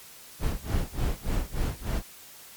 brown noise with tremolo, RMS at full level -25 dBFS, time 0.39-2.03 s, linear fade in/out 50 ms, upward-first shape sine, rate 3.4 Hz, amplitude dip 95%, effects white hiss -48 dBFS RMS until 2.56 s + MP3 96 kbps

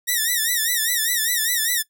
5% pulse tone with vibrato, 1858 Hz, A#6, 6 cents flat, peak -9 dBFS, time 0.07-1.83 s, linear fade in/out 20 ms, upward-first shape sine, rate 5 Hz, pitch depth 120 cents each way, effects noise-tail reverb RT60 0.1 s tail -18 dB re dry

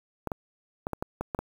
clicks, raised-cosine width 1 ms, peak -16 dBFS, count 8, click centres 0.273 / 0.318 / 0.869 / 0.933 / 1.025 / 1.21 / 1.348 / 1.39 s, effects 7-bit

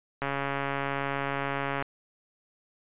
click train, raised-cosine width 0.5 ms, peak -15 dBFS, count 224, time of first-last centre 0.22-1.824 s, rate 139 Hz, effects resampled to 8000 Hz

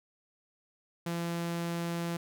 sawtooth tone, 170 Hz, F3, 46 cents flat, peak -28 dBFS, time 1.06-2.17 s, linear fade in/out 5 ms, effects none

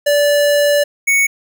square tone pair in turn, 581 / 2222 Hz, D5 / C#7, -19 / +4 cents, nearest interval octave + major seventh, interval 2323 cents, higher second, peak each -11 dBFS, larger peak neither, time 0.06-0.84 / 1.07-1.27 s, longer first, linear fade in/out 10 ms, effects none

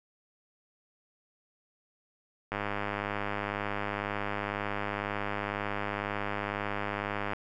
click train, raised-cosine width 0.5 ms, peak -17 dBFS, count 492, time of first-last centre 2.52-7.334 s, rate 102 Hz, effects none

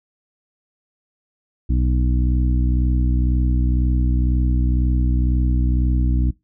harmonic tone, 62 Hz, B1, 7 cents sharp, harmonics 1 / 2 / 3 / 4 / 5, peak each -16 / -24 / -30 / -28 / -30 dBFS, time 1.69-6.31 s, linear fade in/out 10 ms, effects noise-tail reverb RT60 0.2 s tail -21 dB re dry

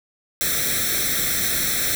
white noise with comb filter, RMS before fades -22 dBFS, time 0.41-1.95 s, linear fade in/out 0 ms, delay 0.52 ms, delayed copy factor +0.9, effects none

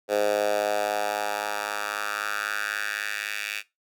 10% pulse tone with high-pass filter sweep, 103.83 Hz, G#2, in tune, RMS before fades -28 dBFS, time 0.08-3.63 s, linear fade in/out 50 ms, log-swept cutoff 500 to 2300 Hz, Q 3, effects noise-tail reverb RT60 0.2 s tail -18 dB re dry

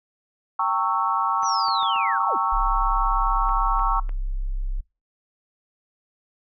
sine chord, G diminished seventh, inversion none, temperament equal with one note detuned, 784 / 913.1 / 1108.7 / 1318.5 Hz, G5 / Bb5 / Db6 / Fb6, 0 / -36 / 0 / 0 cents, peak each -28 / -25 / -23 / -26 dBFS, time 0.59-4 s, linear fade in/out 5 ms
sine linear sweep, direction down, 6120 to 154.3 Hz, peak -27 dBFS, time 1.42-2.38 s, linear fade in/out 50 ms
clicks, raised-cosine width 0.5 ms, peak -26 dBFS, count 7, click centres 1.432 / 1.685 / 1.829 / 1.961 / 3.492 / 3.794 / 4.093 s
sine tone, 33 Hz, C1, 16 cents sharp, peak -23 dBFS, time 2.52-4.81 s, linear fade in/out 10 ms
effects noise-tail reverb RT60 0.3 s tail -25 dB re dry

